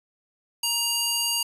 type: tone with high-pass filter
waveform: square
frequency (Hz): 942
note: A#5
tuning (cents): +18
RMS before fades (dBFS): -25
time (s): 0.63-1.43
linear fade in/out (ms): 5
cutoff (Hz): 3400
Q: 0.71
effects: resampled to 32000 Hz